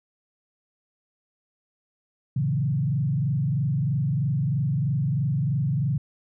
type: tone with frequency modulation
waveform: sine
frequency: 139.3 Hz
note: C#3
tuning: 9 cents sharp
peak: -21 dBFS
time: 2.36-5.98 s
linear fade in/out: 5 ms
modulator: 23.1 Hz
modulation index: 1.1
effects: none